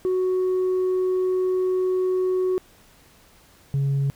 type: tone pair in turn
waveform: sine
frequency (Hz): 370 / 138.59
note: F#4 / C#3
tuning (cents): 0 / 0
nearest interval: octave + perfect fourth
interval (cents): 1700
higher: first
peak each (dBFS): -17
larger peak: neither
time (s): 0.05-2.58 / 3.74-4.1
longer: first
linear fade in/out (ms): 0
effects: tanh soft clip ceiling -18 dBFS + pink hiss -54 dBFS RMS until 4.15 s